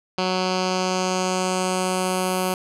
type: tone with low-pass filter sweep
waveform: 10% pulse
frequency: 184.9 Hz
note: F#3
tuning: 1 cent flat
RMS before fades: -23 dBFS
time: 0.18-2.54 s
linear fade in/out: 2 ms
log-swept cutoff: 4400 to 12000 Hz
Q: 2.2
effects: none